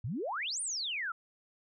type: exponential two-way sweep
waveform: sine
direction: up then down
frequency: 98 to 9590 to 1290 Hz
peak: -33 dBFS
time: 0.04-1.12 s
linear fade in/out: 5 ms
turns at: 0.61 s
effects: none